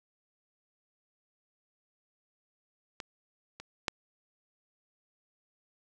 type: clicks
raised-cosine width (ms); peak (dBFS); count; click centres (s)
0.2; -21 / -26 / -11; 3; 3.002 / 3.6 / 3.882
effects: none